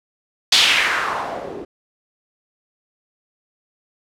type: noise with low-pass filter sweep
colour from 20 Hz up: blue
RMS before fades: -19 dBFS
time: 0.52-1.65 s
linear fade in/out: 5 ms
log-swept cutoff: 4200 to 330 Hz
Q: 2.3
effects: none